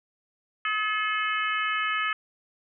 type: harmonic tone with a mistuned harmonic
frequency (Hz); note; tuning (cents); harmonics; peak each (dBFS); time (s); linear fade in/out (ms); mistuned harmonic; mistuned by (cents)
429.8; A4; -41; 3 / 4 / 5 / 6 / 7; -28 / -30 / -32 / -34 / -35; 0.65-2.13; 2; 3; -17
effects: none